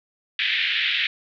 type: band-pass noise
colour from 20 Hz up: white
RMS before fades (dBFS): -23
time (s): 0.39-1.07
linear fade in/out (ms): 2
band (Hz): 1700 to 3600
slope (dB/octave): 48
effects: none